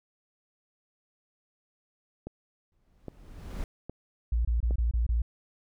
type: click train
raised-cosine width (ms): 2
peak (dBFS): -24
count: 4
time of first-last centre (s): 2.27-4.709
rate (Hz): 1.23
type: noise with exponential growth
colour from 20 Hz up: brown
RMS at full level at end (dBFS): -33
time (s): 2.72-3.64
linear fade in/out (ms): 1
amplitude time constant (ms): 200
type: tone bursts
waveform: sine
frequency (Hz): 58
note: A#1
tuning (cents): -8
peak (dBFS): -23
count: 6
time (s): 4.32-5.22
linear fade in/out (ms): 5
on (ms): 130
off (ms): 24
effects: none